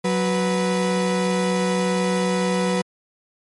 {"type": "tone pair together", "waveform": "35% pulse", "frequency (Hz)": [184.7, 493.9], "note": ["F#3", "B4"], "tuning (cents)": [-3, 0], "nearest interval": "octave + perfect fourth", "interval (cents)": 1703, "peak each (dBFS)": [-19, -21], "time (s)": [0.04, 2.82], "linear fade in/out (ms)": 10, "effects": ["MP3 48 kbps"]}